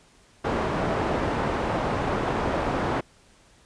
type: low-pass noise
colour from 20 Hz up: white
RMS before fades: -26 dBFS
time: 0.44-3.01 s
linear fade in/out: 10 ms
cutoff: 860 Hz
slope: 12 dB/octave
effects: pink hiss -57 dBFS RMS until 3.65 s + resampled to 22050 Hz